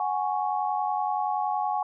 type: chord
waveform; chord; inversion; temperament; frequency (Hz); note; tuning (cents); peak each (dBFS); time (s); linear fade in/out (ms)
sine; F# suspended second; none; equal; 740 / 830.6 / 1108.7; F#5 / G#5 / C#6; 0 / 0 / 0; -29 / -27 / -32; 0-1.83; 2
effects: none